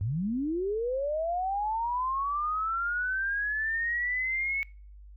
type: linear sweep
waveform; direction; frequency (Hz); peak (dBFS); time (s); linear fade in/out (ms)
sine; up; 90.1 to 2217; -27; 0.01-4.63; 0
effects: noise-tail reverb RT60 0.4 s tail -25 dB re dry + added 50 Hz sine -46 dBFS peak until 5.16 s